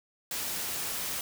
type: noise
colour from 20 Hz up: white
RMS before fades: -34 dBFS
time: 0.31-1.21 s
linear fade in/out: 2 ms
effects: none